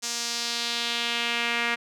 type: tone with band-pass filter sweep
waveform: sawtooth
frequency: 235.8 Hz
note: A#3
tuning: 20 cents sharp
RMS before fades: -28 dBFS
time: 0.02-1.76 s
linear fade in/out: 20 ms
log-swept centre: 6200 to 2100 Hz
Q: 2
effects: none